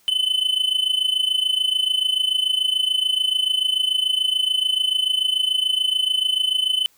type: tone with amplitude modulation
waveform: triangle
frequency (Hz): 3031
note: F#7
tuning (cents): +41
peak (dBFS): -13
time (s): 0.08-6.86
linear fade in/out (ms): 0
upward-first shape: sine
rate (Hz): 26.9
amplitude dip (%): 80
effects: white hiss -58 dBFS RMS until 6.97 s

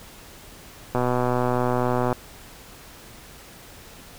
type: click train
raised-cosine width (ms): 1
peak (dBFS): -9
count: 147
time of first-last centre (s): 0.95-2.127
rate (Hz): 124
effects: pink hiss -45 dBFS RMS until 4.18 s

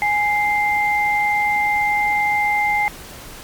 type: tone pair together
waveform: sine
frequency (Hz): 830.6 / 2093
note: G#5 / C7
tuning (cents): 0 / 0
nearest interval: octave + major third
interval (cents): 1600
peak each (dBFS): -18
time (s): 0.02-2.88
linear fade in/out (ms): 0
effects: pink hiss -37 dBFS RMS until 3.43 s + MP3 96 kbps

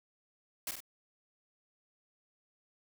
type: noise with echo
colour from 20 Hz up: white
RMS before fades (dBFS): -37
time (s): 0.67-0.71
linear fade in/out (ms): 2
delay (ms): 47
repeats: 2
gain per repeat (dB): -5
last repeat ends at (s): 0.804
effects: none

